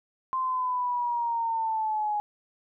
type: linear sweep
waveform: sine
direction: down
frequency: 1046.5 to 830.6 Hz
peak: -25 dBFS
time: 0.33-2.2 s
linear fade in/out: 0 ms
effects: none